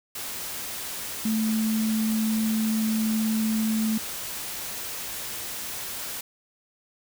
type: tone in noise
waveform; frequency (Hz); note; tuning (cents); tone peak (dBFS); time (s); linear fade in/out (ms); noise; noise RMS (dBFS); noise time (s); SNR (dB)
sine; 219.7; A3; -2; -22; 1.25-3.98; 5; white; -34; 0.15-6.21; +9
effects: none